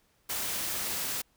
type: noise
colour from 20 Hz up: white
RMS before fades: -33 dBFS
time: 0.29-1.22 s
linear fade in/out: 10 ms
effects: pink hiss -69 dBFS RMS until 1.36 s